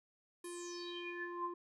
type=tone with low-pass filter sweep; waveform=square; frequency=349.2 Hz; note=F4; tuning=in tune; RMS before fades=-44 dBFS; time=0.44-1.54 s; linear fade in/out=5 ms; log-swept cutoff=11000 to 830 Hz; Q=9.4; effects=none